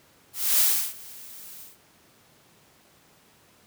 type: noise with ADSR envelope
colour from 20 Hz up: blue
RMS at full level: -19 dBFS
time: 0.33-1.78 s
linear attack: 270 ms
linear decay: 330 ms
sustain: -24 dB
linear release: 170 ms
effects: pink hiss -58 dBFS RMS until 3.66 s + high-pass 100 Hz 12 dB/octave